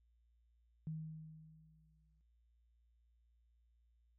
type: tone with exponential decay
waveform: sine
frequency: 157.7 Hz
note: D#3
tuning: 24 cents sharp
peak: -39 dBFS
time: 0.87-2.21 s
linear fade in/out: 0 ms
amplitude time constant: 290 ms
effects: added 58 Hz sine -70 dBFS peak until 4.18 s